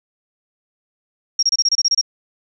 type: tone bursts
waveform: sine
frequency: 5588 Hz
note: F8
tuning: in tune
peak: -12 dBFS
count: 10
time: 1.39-2.013 s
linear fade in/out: 5 ms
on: 38 ms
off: 27 ms
effects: none